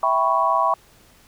sine chord, C# half-diminished seventh, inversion first, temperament equal, 659.3 / 784 / 987.8 / 1108.7 Hz, E5 / G5 / B5 / C#6, 0 / 0 / 0 / 0 cents, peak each -23 / -24 / -21 / -20 dBFS, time 0.03-0.74 s, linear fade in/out 2 ms, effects pink hiss -53 dBFS RMS until 1.27 s

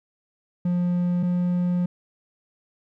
triangle tone pair in turn, 176.8 / 177.63 Hz, F3 / F3, +22 / +30 cents, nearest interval unison, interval 8 cents, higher second, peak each -18 dBFS, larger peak neither, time 0.65-1.23 / 1.23-1.86 s, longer second, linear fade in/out 5 ms, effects none

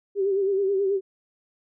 sine tone with vibrato, 392 Hz, G4, in tune, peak -20 dBFS, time 0.15-1.01 s, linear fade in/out 50 ms, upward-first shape sine, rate 9.3 Hz, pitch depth 59 cents each way, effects none

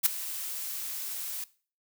blue noise with ADSR envelope, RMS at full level -19 dBFS, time 0.03-1.44 s, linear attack 30 ms, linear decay 7 ms, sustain -17 dB, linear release 3 ms, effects noise-tail reverb RT60 0.4 s tail -19 dB re dry

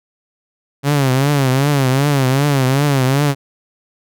sawtooth tone with vibrato, 137.2 Hz, C#3, 17 cents flat, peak -8 dBFS, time 0.83-3.35 s, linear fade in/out 50 ms, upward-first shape triangle, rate 2.6 Hz, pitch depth 140 cents each way, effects none

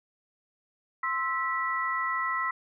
sine tone cluster, 1049 / 1316 / 1956 Hz, C6 / E6 / B6, +4 / -3 / -17 cents, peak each -31 dBFS, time 1.03-2.51 s, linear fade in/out 5 ms, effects none

